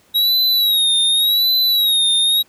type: tone with vibrato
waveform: square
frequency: 3826 Hz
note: A#7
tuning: 44 cents sharp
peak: -13 dBFS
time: 0.14-2.43 s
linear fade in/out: 20 ms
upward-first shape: sine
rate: 0.88 Hz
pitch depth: 86 cents each way
effects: pink hiss -54 dBFS RMS until 2.48 s + high-pass 80 Hz 12 dB/octave